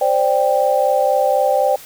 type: chord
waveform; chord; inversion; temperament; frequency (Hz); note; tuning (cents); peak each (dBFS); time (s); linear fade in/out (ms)
sine; C suspended second; none; equal with one note detuned; 523.3 / 587.3 / 787.6; C5 / D5 / G5; 0 / 0 / +8; -17; 0.01-1.76; 5
effects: white hiss -39 dBFS RMS until 1.85 s